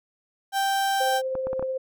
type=tone; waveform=35% pulse; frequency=784 Hz; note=G5; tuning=in tune; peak=-20 dBFS; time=0.52-1.22 s; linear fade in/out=50 ms
type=tone with tremolo; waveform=sine; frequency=523.3 Hz; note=C5; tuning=in tune; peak=-24 dBFS; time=1-1.78 s; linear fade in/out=10 ms; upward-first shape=triangle; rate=16 Hz; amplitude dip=30%
type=clicks; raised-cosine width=1 ms; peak=-19 dBFS; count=5; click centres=1.353 / 1.47 / 1.531 / 1.595 / 1.626 s
effects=none